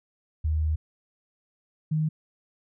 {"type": "tone pair in turn", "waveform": "sine", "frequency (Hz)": [77.78, 155.56], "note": ["D#2", "D#3"], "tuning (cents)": [0, 0], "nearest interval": "octave", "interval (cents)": 1200, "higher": "second", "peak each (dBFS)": [-22, -22], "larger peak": "neither", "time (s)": [[0.44, 0.76], [1.91, 2.09]], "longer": "first", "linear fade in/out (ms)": 10, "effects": []}